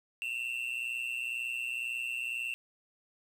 triangle tone with amplitude modulation, 2707 Hz, E7, 45 cents sharp, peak -28 dBFS, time 0.22-2.54 s, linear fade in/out 0 ms, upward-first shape sine, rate 122 Hz, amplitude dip 80%, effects 10-bit

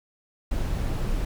brown noise, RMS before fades -26 dBFS, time 0.51-1.25 s, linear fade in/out 5 ms, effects none

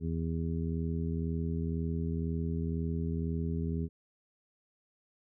harmonic tone, 82 Hz, E2, 9 cents flat, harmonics 1 / 2 / 3 / 4 / 5, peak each -34 / -34 / -38 / -46 / -42 dBFS, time 0-3.89 s, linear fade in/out 50 ms, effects none

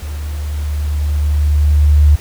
sine tone with level ramp, 74 Hz, D2, 14 cents sharp, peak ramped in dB -21 to -4 dBFS, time 0.02-2.16 s, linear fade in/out 10 ms, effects pink hiss -36 dBFS RMS until 2.2 s

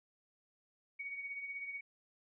sine tone with tremolo, 2241 Hz, C#7, 18 cents sharp, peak -38 dBFS, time 0.99-1.81 s, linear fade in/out 10 ms, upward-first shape triangle, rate 16 Hz, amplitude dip 60%, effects none

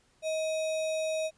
sine tone with sample-and-hold, 632 Hz, D#5, 27 cents sharp, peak -28 dBFS, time 0.22-1.31 s, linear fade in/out 50 ms, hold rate 3150 Hz, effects pink hiss -67 dBFS RMS until 1.37 s + resampled to 22050 Hz

